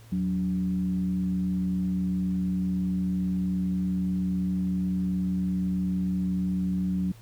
sine tone with frequency modulation, 183.9 Hz, F#3, 10 cents flat, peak -24 dBFS, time 0.12-7.12 s, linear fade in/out 5 ms, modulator 103 Hz, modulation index 0.46, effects added 113 Hz sine -48 dBFS peak until 7.21 s + pink hiss -56 dBFS RMS until 7.21 s

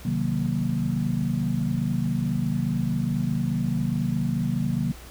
sine chord, C half-diminished seventh, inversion none, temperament equal, 130.81 / 155.56 / 185 / 233.1 Hz, C3 / Eb3 / Gb3 / Bb3, 0 / 0 / 0 / 0 cents, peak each -28 dBFS, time 0.05-4.92 s, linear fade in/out 5 ms, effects added 60 Hz sine -43 dBFS peak until 5.1 s + pink hiss -46 dBFS RMS until 5.1 s

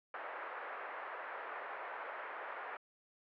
white band-pass noise, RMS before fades -45 dBFS, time 0.14-2.77 s, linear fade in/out 2 ms, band 480 to 1800 Hz, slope 24 dB/octave, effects low-pass 3000 Hz 12 dB/octave

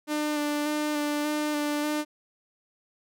sawtooth tone with vibrato, 297.7 Hz, D4, 24 cents sharp, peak -22 dBFS, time 0.07-2.05 s, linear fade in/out 50 ms, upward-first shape square, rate 1.7 Hz, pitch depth 16 cents each way, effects none

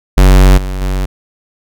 square tone with level steps, 47 Hz, F#1, 28 cents sharp, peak -3 / -17 / -13 dBFS, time 0.17-1.06 s, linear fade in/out 10 ms, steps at 0.57 / 0.81 s, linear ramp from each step 10 ms, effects none

